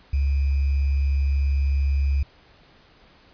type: tone with sample-and-hold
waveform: sine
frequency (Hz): 69.3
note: C#2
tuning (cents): 0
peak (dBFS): -18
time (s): 0.13-2.23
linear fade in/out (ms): 5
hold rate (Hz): 2450
effects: pink hiss -54 dBFS RMS until 3.33 s + resampled to 11025 Hz

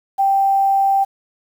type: tone with quantisation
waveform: sine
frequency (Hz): 784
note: G5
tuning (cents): 0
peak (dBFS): -12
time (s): 0.18-1.05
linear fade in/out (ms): 20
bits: 7
effects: none

